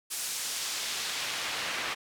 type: noise with band-pass filter sweep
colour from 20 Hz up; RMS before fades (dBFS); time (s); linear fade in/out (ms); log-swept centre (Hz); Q
pink; -34; 0.1-1.95; 20; 9000 to 2000; 0.75
effects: none